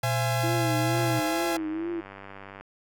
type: chord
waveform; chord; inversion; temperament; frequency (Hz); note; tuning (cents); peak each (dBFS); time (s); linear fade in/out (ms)
sawtooth; C augmented; none; equal with one note detuned; 523.3 / 674.3 / 830.6; C5 / E5 / G#5; 0 / +39 / 0; -30 / -26 / -27; 0.03-1.57; 5
type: tone with pitch glide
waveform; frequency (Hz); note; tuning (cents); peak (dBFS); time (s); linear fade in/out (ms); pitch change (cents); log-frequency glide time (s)
sine; 120 to 122.1; B2 to B2; -49 to -19; -26; 0.03-1.2; 10; +30; 0.33-0.89
type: tone with vibrato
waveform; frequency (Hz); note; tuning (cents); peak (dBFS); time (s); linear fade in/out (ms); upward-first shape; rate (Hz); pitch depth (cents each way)
sine; 326.6; E4; -16; -28; 0.43-2.01; 10; triangle; 2.2; 100
type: click train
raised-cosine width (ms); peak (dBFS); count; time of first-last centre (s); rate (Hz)
0.5; -27; 164; 0.95-2.61; 98.2
effects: none